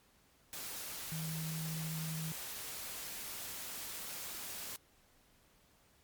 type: tone in noise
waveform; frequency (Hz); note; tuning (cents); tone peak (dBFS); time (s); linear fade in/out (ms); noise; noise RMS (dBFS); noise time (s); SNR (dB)
sine; 159.7; D#3; +45; -38; 1.12-2.32; 0; white; -44; 0.53-4.76; +3
effects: pink hiss -68 dBFS RMS until 6.03 s + MP3 96 kbps